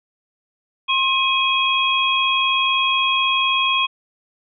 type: tone cluster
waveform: sine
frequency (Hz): 1067 / 2512 / 3292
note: C6 / D#7 / G#7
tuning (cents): +34 / +16 / -16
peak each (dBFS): -20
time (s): 0.88-3.87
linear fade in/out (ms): 20
effects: none